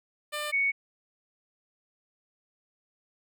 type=tone pair in turn; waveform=10% pulse / sine; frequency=597 / 2225 Hz; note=D5 / C#7; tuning=+28 / +6 cents; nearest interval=octave + major seventh; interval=2278 cents; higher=second; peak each=-23 dBFS; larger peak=neither; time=0.32-0.52 / 0.52-0.72 s; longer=neither; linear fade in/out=20 ms; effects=none